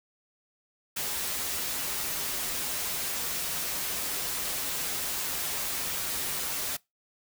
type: noise with comb filter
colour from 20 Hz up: white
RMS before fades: -32 dBFS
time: 0.96-6.77 s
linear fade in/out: 10 ms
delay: 9.1 ms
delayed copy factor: -0.5
effects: noise-tail reverb RT60 0.2 s tail -23 dB re dry